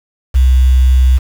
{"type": "tone with quantisation", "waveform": "sine", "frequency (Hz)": 64, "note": "C2", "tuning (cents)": -38, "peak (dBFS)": -5, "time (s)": [0.34, 1.19], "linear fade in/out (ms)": 20, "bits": 5, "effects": []}